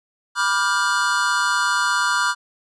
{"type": "chord", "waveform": "square", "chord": "G dominant seventh", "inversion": "first", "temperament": "just", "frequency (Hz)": [980, 1176, 1411.2, 1568], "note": ["B5", "D6", "F6", "G6"], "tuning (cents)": [-14, 2, 18, 0], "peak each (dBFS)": [-25, -24, -22, -26], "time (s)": [0.35, 2.35], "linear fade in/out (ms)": 50, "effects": ["resampled to 22050 Hz"]}